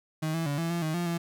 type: tone with pitch steps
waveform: 35% pulse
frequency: 157 / 164.6 / 143.5 / 166.5 / 170.9 / 157 / 173.9 / 169.5 Hz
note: D#3 / E3 / D3 / E3 / F3 / D#3 / F3 / E3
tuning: +16 / -2 / -40 / +18 / -37 / +16 / -7 / +49 cents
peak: -26 dBFS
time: 0.22-1.18 s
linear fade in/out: 10 ms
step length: 120 ms
effects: none